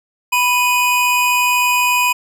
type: tone pair together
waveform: square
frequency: 987.8 / 2489 Hz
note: B5 / D#7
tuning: 0 / 0 cents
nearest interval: octave + major third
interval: 1600 cents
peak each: -16 dBFS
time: 0.32-2.13 s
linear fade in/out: 10 ms
effects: none